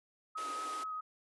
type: tone with vibrato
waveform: sine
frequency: 1267 Hz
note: D#6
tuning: 31 cents sharp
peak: -37 dBFS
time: 0.35-1.01 s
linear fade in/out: 10 ms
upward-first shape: sine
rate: 4.6 Hz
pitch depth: 18 cents each way
type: high-pass noise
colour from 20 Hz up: pink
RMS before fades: -47 dBFS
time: 0.37-0.84 s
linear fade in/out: 10 ms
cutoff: 270 Hz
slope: 96 dB/octave
effects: resampled to 24000 Hz